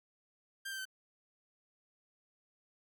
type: tone with pitch steps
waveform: sawtooth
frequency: 1587 / 1561.5 / 1536.5 Hz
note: G6 / G6 / G6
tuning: +21 / -7 / -35 cents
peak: -36 dBFS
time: 0.65-0.854 s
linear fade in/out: 10 ms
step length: 68 ms
effects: none